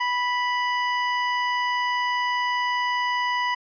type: tone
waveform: 25% pulse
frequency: 985 Hz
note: B5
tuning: 5 cents flat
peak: -18 dBFS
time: 0-3.55 s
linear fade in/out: 10 ms
effects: resampled to 11025 Hz